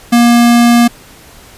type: tone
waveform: square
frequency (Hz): 237.3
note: A#3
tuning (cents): +31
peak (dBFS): -5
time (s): 0.12-0.88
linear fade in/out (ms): 10
effects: pink hiss -38 dBFS RMS until 1.57 s + resampled to 32000 Hz